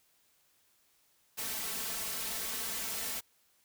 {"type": "noise with comb filter", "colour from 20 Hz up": "white", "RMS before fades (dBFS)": -37, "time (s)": [1.37, 3.21], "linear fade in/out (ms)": 20, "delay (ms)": 4.5, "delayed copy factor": 0.7, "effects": ["white hiss -70 dBFS RMS until 3.64 s"]}